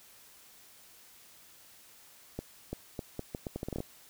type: accelerating click train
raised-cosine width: 2 ms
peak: -22 dBFS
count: 13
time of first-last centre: 2.39-3.804 s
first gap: 340 ms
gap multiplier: 0.77
effects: white hiss -57 dBFS RMS until 4.09 s